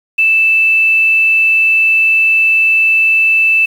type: tone with quantisation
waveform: sine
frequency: 2641 Hz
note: E7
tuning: 3 cents sharp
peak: -7 dBFS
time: 0.18-3.66 s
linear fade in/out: 10 ms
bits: 6
effects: none